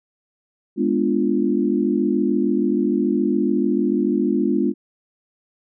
sine chord, G# diminished seventh, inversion none, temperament equal with one note detuned, 207.7 / 246.9 / 293.7 / 347.8 Hz, G#3 / B3 / D4 / F4, 0 / 0 / 0 / -7 cents, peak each -22 dBFS, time 0.76-4.74 s, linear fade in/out 50 ms, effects none

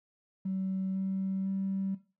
triangle tone with pitch steps, 190 / 191.65 / 193.32 Hz, F#3 / G3 / G3, +46 / -39 / -24 cents, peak -26 dBFS, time 0.45-1.95 s, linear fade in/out 10 ms, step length 500 ms, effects noise-tail reverb RT60 0.3 s tail -18 dB re dry + tanh soft clip ceiling -28 dBFS

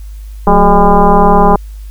sine tone with frequency modulation, 415.3 Hz, G#4, in tune, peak -3 dBFS, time 0.47-1.56 s, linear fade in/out 2 ms, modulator 198 Hz, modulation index 3.3, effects added 51 Hz sine -24 dBFS peak until 1.9 s + white hiss -47 dBFS RMS until 1.9 s

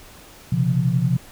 sine tone cluster, 125.3 / 136.6 / 172.3 Hz, B2 / C#3 / F3, +25 / -25 / -23 cents, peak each -21 dBFS, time 0.52-1.17 s, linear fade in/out 5 ms, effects pink hiss -45 dBFS RMS until 1.31 s

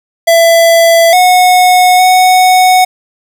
square tone with pitch steps, 668 / 730 / 739 Hz, E5 / F#5 / F#5, +23 / -24 / -2 cents, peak -4 dBFS, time 0.27-2.85 s, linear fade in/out 10 ms, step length 860 ms, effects 7-bit

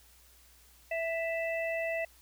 harmonic tone, 660 Hz, E5, 2 cents sharp, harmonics 1 / 3 / 4, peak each -32 / -37 / -39 dBFS, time 0.91-2.05 s, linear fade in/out 5 ms, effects added 60 Hz sine -62 dBFS peak until 2.21 s + white hiss -61 dBFS RMS until 2.21 s

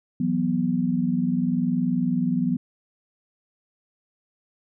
sine chord, E suspended second, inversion none, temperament equal with one note detuned, 164.81 / 185 / 245.7 Hz, E3 / F#3 / B3, 0 / 0 / -9 cents, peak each -27 / -25 / -23 dBFS, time 0.2-2.57 s, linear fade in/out 5 ms, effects none

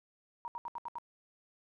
sine tone bursts, 947 Hz, A#5, 27 cents sharp, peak -37 dBFS, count 6, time 0.45-0.984 s, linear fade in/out 0 ms, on 29 ms, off 72 ms, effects none

